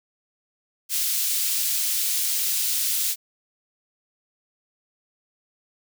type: high-pass noise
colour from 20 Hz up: white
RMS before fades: -24 dBFS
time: 0.89-3.16 s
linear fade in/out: 50 ms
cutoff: 3400 Hz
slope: 12 dB/octave
effects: none